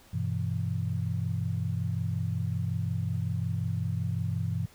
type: chord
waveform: sine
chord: E minor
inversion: first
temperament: equal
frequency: 98 / 123.47 / 164.81 Hz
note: G2 / B2 / E3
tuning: 0 / 0 / 0 cents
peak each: -31 / -32 / -33 dBFS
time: 0.13-4.66 s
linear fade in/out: 10 ms
effects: pink hiss -57 dBFS RMS until 4.74 s